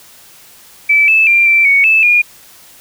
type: tone with pitch steps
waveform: sine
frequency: 2312 / 2621 / 2377 / 2342 / 2228 / 2623 / 2429 Hz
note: D7 / E7 / D7 / D7 / C#7 / E7 / D#7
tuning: -28 / -11 / +20 / -5 / +8 / -9 / -42 cents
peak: -6 dBFS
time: 0.89-2.22 s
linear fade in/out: 10 ms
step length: 190 ms
effects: white hiss -41 dBFS RMS until 2.8 s